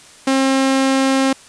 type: tone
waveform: sawtooth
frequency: 267.6 Hz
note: C4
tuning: 39 cents sharp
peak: -9 dBFS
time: 0.27-1.33 s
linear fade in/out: 5 ms
effects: white hiss -43 dBFS RMS until 1.48 s + resampled to 22050 Hz